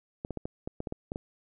clicks, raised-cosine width 2 ms, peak -21 dBFS, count 10, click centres 0.249 / 0.307 / 0.373 / 0.455 / 0.675 / 0.804 / 0.872 / 0.924 / 1.119 / 1.159 s, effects none

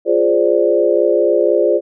sine chord, D half-diminished seventh, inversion first, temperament equal, 349.2 / 415.3 / 523.3 / 587.3 Hz, F4 / Ab4 / C5 / D5, 0 / 0 / 0 / 0 cents, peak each -16 dBFS, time 0.05-1.81 s, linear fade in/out 50 ms, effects none

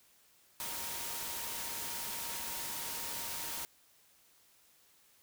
sine tone in noise, 932.3 Hz, A#5, in tune, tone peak -50 dBFS, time 0.6-3.65 s, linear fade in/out 0 ms, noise white, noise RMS -40 dBFS, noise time 0.6-3.65 s, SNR -13 dB, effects white hiss -66 dBFS RMS until 5.22 s

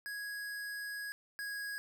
square tone pair in turn, 1661.2 / 1653.8 Hz, G#6 / G#6, 0 / -8 cents, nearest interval unison, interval 8 cents, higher first, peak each -40 / -39 dBFS, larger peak second, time 0.06-1.12 / 1.39-1.78 s, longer first, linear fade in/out 0 ms, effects none

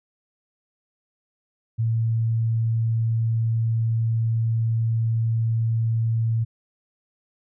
sine tone, 113.6 Hz, A#2, 44 cents flat, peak -19 dBFS, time 1.78-6.45 s, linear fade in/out 20 ms, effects none

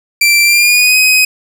sawtooth tone with pitch glide, 2349 to 2518 Hz, D7 to D#7, 0 to +20 cents, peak -3 dBFS, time 0.21-1.25 s, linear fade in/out 5 ms, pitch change +120 cents, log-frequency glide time 0.44-0.97 s, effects none

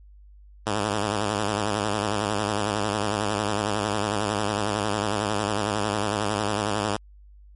5% pulse tone with vibrato, 104.3 Hz, G#2, 8 cents sharp, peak -12 dBFS, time 0.66-6.97 s, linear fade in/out 10 ms, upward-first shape sine, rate 11 Hz, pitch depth 84 cents each way, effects added 50 Hz sine -46 dBFS peak until 7.55 s + MP3 48 kbps

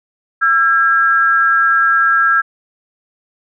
sine tone pair together, 1345 / 1628.5 Hz, E6 / G#6, +34 / -34 cents, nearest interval minor third, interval 332 cents, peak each -12 dBFS, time 0.41-2.42 s, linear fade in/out 20 ms, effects none

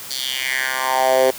10% pulse tone with high-pass filter sweep, 130.81 Hz, C3, in tune, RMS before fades -19 dBFS, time 0.1-1.31 s, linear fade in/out 10 ms, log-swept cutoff 4500 to 440 Hz, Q 3.6, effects white hiss -34 dBFS RMS until 1.38 s + high-pass 60 Hz 12 dB/octave

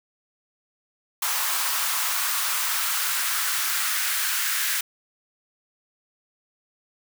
white noise with high-pass filter sweep, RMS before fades -25 dBFS, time 1.22-4.81 s, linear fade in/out 5 ms, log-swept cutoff 1000 to 1600 Hz, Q 2.1, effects none

